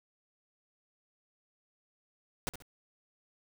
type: noise with echo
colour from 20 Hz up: pink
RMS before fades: -34 dBFS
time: 2.47-2.49 s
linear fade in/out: 0 ms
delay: 66 ms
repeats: 2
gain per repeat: -10 dB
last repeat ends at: 2.622 s
effects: none